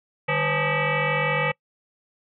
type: tone with frequency modulation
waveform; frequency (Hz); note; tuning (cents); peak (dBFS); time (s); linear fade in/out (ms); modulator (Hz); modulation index
sine; 893; A5; +25; -20; 0.28-1.52; 10; 348; 4.9
effects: noise-tail reverb RT60 0.1 s tail -25 dB re dry